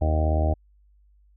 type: harmonic tone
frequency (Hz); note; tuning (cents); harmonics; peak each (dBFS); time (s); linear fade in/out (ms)
77.78; D#2; 0; 1 / 2 / 3 / 4 / 5 / 6 / 7 / 8 / 9 / 10; -20 / -35 / -36 / -32 / -38 / -40 / -37 / -29 / -36 / -34; 0.01-0.54; 10
effects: added 50 Hz sine -55 dBFS peak until 1.36 s